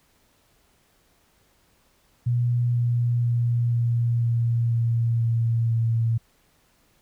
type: tone with pitch steps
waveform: sine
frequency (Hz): 120.8 / 119.9 / 119 / 118.11 / 117.23 / 116.35 / 115.48 / 114.61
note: B2 / A#2 / A#2 / A#2 / A#2 / A#2 / A#2 / A#2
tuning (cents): -38 / +49 / +36 / +23 / +10 / -3 / -16 / -29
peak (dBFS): -19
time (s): 2.26-6.18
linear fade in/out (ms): 10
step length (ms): 490
effects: pink hiss -63 dBFS RMS until 7.01 s